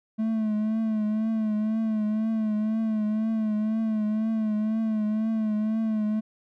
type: tone with vibrato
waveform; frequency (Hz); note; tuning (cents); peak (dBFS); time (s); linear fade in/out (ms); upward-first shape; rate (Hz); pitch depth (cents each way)
triangle; 217.4; A3; -21; -21; 0.18-6.21; 20; triangle; 2; 54
effects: none